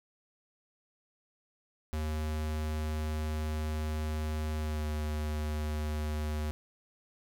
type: tone with pitch glide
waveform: square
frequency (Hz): 77.2 to 75.96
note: D#2 to D#2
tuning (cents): -13 to -41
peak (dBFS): -32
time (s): 1.93-6.51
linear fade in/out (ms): 0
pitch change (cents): -28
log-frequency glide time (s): 4.59-4.86
effects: none